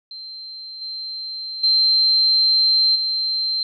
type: tone with level steps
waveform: sine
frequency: 4128 Hz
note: C8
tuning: 24 cents flat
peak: -32 / -27 / -13 / -19 dBFS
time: 0.11-3.63 s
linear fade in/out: 2 ms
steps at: 0.81 / 1.63 / 2.95 s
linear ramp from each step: 10 ms
effects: none